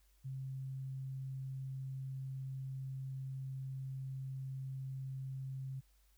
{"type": "tone", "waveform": "sine", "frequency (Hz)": 133.2, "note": "C3", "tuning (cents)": 31, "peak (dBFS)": -40, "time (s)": [0.24, 5.81], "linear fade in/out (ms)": 20, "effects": ["added 50 Hz sine -67 dBFS peak until 6.17 s", "white hiss -75 dBFS RMS until 6.17 s"]}